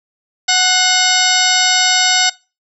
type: harmonic tone with a mistuned harmonic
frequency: 740 Hz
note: F#5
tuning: in tune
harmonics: 1 / 2 / 3 / 4 / 5 / 6 / 7 / 8 / 10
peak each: -19 / -19 / -19 / -19 / -19 / -19 / -19 / -19 / -19 dBFS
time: 0.48-2.3 s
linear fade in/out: 10 ms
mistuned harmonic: 3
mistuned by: -67 cents
effects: noise-tail reverb RT60 0.3 s tail -23 dB re dry